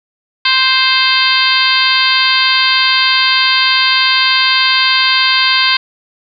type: harmonic tone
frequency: 523.3 Hz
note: C5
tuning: in tune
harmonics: 2 / 3 / 4 / 5 / 6 / 7 / 8 / 9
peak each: -17 / -17 / -17 / -17 / -17 / -17 / -17 / -17 dBFS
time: 0.45-5.77 s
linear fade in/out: 5 ms
effects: none